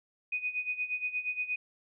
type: tone with tremolo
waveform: sine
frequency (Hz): 2489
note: D#7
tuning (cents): 0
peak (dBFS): -28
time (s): 0.32-1.56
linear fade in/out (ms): 5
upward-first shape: sine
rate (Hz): 8.5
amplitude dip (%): 80
effects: none